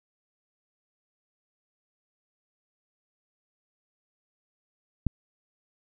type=click; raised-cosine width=5 ms; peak=-12 dBFS; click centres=5.067 s; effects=none

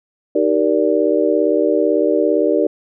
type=chord; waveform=sine; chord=Eb major seventh; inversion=none; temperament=just; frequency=311.1 / 388.9 / 466.7 / 583.4 Hz; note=Eb4 / G4 / Bb4 / D5; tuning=0 / -14 / +2 / -12 cents; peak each=-18 dBFS; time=0.35-2.67 s; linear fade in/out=5 ms; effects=none

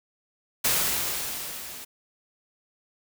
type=noise with level ramp; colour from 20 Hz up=white; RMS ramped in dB=-22 to -41 dBFS; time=0.64-1.85 s; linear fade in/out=10 ms; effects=none

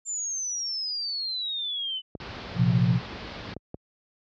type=exponential sweep; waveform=sine; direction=down; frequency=7260 to 2991 Hz; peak=-28 dBFS; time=0.05-2.02 s; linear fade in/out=50 ms
type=clicks; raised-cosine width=2 ms; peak=-22 dBFS; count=3; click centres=2.152 / 3.566 / 3.744 s
type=low-pass noise; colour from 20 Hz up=pink; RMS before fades=-38 dBFS; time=2.2-3.54 s; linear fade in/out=2 ms; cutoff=4900 Hz; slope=48 dB/octave
type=chord; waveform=sine; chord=Bb suspended second; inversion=none; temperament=equal with one note detuned; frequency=116.54 / 130.81 / 175.22 Hz; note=Bb2 / C3 / F3; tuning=0 / 0 / +6 cents; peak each=-23 dBFS; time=2.55-3 s; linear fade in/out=50 ms
effects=high-pass 60 Hz 12 dB/octave

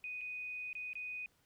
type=tone with dropouts; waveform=sine; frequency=2489 Hz; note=D#7; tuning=in tune; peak=-40 dBFS; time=0.04-1.26 s; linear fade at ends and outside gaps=1 ms; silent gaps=0.21-0.214 / 0.73-0.752 / 0.932-0.954 s; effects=pink hiss -73 dBFS RMS until 1.45 s

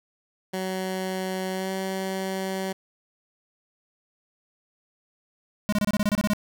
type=tone with pitch glide; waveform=15% pulse; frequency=187.6 to 190.66 Hz; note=F#3 to G3; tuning=+24 to -48 cents; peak=-21 dBFS; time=0.53-2.73 s; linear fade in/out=10 ms; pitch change=+28 cents; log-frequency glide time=1.53-1.71 s
type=tone bursts; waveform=square; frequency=207.7 Hz; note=G#3; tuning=in tune; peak=-21 dBFS; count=11; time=5.69-6.334 s; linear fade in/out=0 ms; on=34 ms; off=27 ms
effects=none

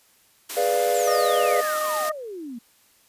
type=high-pass noise; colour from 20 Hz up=white; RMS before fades=-32 dBFS; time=0.49-2.1 s; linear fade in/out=10 ms; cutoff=220 Hz; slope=48 dB/octave
type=chord; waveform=triangle; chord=G# diminished seventh; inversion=none; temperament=equal; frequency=415.3 / 493.9 / 587.3 / 698.5 Hz; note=G#4 / B4 / D5 / F5; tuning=0 / 0 / 0 / 0 cents; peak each=-25 / -22 / -23 / -22 dBFS; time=0.56-1.62 s; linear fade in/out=20 ms
type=exponential sweep; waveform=sine; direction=down; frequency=7902 to 223.4 Hz; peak=-32 dBFS; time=0.94-2.59 s; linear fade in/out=10 ms
type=harmonic tone; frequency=615 Hz; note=D#5; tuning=20 cents flat; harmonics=1 / 2 / 3; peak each=-26 / -26 / -34 dBFS; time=1.07-2.12 s; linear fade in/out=10 ms
effects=white hiss -59 dBFS RMS until 3.08 s + resampled to 32000 Hz

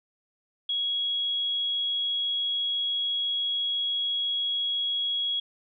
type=tone; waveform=sine; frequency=3322 Hz; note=G#7; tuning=in tune; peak=-25 dBFS; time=0.69-5.4 s; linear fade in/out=5 ms; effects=none

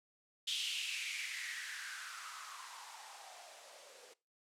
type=noise with band-pass filter sweep; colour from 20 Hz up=violet; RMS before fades=-44 dBFS; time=0.47-4.14 s; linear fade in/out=10 ms; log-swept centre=3300 to 470 Hz; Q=5.5; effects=noise-tail reverb RT60 0.3 s tail -21 dB re dry + low-pass 8000 Hz 12 dB/octave

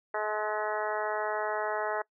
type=harmonic tone with a mistuned harmonic; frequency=213 Hz; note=G#3; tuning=44 cents sharp; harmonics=2 / 3 / 4 / 5 / 6 / 7 / 8 / 9; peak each=-36 / -34 / -35 / -39 / -39 / -39 / -40 / -42 dBFS; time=0.14-2.02 s; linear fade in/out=5 ms; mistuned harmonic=5; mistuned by=-22 cents; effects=noise-tail reverb RT60 0.1 s tail -23 dB re dry

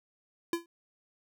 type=tone with exponential decay; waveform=square; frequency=338.9 Hz; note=E4; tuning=48 cents sharp; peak=-25 dBFS; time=0.53-0.66 s; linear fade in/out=2 ms; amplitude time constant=28 ms; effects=none

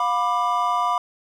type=chord; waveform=triangle; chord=B diminished; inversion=second; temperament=just; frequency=711.2 / 987.8 / 1185.3 Hz; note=F5 / B5 / D6; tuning=+31 / 0 / +16 cents; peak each=-23 / -21 / -21 dBFS; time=0-0.98 s; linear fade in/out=2 ms; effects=none

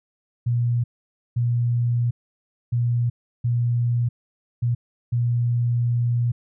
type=tone bursts at uneven times; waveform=sine; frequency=119.8 Hz; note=A#2; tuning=48 cents sharp; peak=-18 dBFS; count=6; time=0.46-0.84 / 1.36-2.11 / 2.72-3.1 / 3.44-4.09 / 4.62-4.75 / 5.12-6.32 s; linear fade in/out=10 ms; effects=none

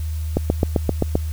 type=click train; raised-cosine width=2 ms; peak=-3 dBFS; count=7; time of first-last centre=0.37-1.154 s; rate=7.65 Hz; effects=added 78 Hz sine -22 dBFS peak until 1.32 s + white hiss -44 dBFS RMS until 1.32 s

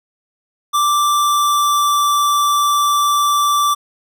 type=tone with pitch glide; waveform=square; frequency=1174.7 to 1167.3 Hz; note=D6 to D6; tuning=0 to -11 cents; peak=-13 dBFS; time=0.73-3.75 s; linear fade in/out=20 ms; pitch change=-11 cents; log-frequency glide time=1.14-2.04 s; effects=none

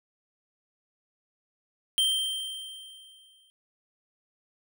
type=tone with exponential decay; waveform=square; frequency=3143 Hz; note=G7; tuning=4 cents sharp; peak=-21 dBFS; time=1.98-3.5 s; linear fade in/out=0 ms; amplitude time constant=330 ms; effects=none

